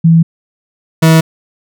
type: tone pair in turn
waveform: sine / 40% pulse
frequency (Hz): 164.81 / 161.33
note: E3 / E3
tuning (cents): 0 / -37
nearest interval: unison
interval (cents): 37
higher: first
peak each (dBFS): -3 / -3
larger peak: neither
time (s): 0.04-0.23 / 1.02-1.21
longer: neither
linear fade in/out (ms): 10
effects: none